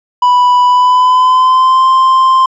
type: tone with pitch glide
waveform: triangle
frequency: 987.8 to 1046.5 Hz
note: B5 to C6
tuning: 0 to 0 cents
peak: -3 dBFS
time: 0.22-2.46 s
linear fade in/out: 5 ms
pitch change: +100 cents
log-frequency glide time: 0.66-1.87 s
effects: resampled to 16000 Hz